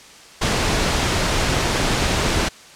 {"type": "noise", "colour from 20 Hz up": "pink", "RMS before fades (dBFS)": -19, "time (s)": [0.41, 2.49], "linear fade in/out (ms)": 10, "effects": ["white hiss -43 dBFS RMS until 2.75 s", "low-pass 7000 Hz 12 dB/octave"]}